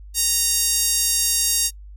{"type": "tone with high-pass filter", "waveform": "5% pulse", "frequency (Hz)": 932.3, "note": "A#5", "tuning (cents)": 0, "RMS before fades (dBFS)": -20, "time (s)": [0.14, 1.71], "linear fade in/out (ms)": 50, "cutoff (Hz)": 5000, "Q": 0.77, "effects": ["noise-tail reverb RT60 0.1 s tail -26 dB re dry", "added 50 Hz sine -37 dBFS peak until 1.96 s"]}